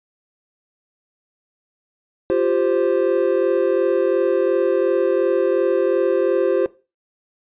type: chord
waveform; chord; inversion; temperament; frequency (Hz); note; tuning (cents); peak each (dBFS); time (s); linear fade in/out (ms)
triangle; F suspended second; none; equal; 349.2 / 392 / 523.3; F4 / G4 / C5; 0 / 0 / 0; -18; 2.3-6.66; 0
effects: noise-tail reverb RT60 0.3 s tail -18 dB re dry + resampled to 8000 Hz